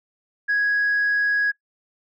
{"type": "tone", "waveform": "sine", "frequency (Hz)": 1661.2, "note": "G#6", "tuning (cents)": 0, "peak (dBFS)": -16, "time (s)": [0.48, 1.52], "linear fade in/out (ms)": 20, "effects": ["noise-tail reverb RT60 0.1 s tail -21 dB re dry", "tanh soft clip ceiling -15 dBFS"]}